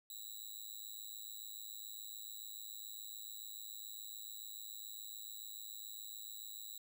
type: tone with amplitude modulation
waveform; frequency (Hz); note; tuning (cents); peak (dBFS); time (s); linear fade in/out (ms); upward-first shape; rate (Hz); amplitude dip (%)
10% pulse; 3893; B7; -26; -35; 0.1-6.78; 2; sine; 107; 100
effects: none